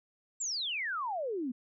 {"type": "exponential sweep", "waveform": "sine", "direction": "down", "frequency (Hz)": [7700, 233.1], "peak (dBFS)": -32, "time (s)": [0.4, 1.52], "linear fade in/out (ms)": 10, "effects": []}